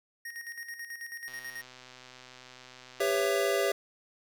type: tone with tremolo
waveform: square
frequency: 1864.7 Hz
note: A#6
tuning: in tune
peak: -38 dBFS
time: 0.25-1.62 s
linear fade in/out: 5 ms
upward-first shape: square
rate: 9.2 Hz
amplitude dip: 60%
type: click train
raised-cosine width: 0.2 ms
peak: -32 dBFS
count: 253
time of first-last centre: 1.28-3.264 s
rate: 127 Hz
type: chord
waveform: square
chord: C# half-diminished seventh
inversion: second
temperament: just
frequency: 399.1 / 498.9 / 554.4 / 665.2 Hz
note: G4 / B4 / C#5 / E5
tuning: +31 / +17 / 0 / +16 cents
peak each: -30 / -35 / -32 / -33 dBFS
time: 3-3.72 s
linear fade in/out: 5 ms
effects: none